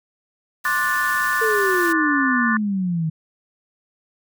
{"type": "band-stop noise", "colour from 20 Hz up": "white", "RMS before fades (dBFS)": -33, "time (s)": [0.64, 1.93], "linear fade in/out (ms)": 10, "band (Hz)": [350, 530], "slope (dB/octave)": 96}
{"type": "chord", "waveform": "sine", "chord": "D dominant seventh", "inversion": "third", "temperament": "just", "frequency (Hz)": [1057.2, 1174.7, 1468.3, 1762], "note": ["C6", "D6", "F#6", "A6"], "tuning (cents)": [18, 0, -14, 2], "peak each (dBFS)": [-26, -25, -24, -21], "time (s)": [0.65, 2.57], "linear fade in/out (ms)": 2}
{"type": "exponential sweep", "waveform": "sine", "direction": "down", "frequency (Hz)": [454.3, 155.56], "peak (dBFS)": -19, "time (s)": [1.41, 3.1], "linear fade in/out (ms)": 10}
{"effects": []}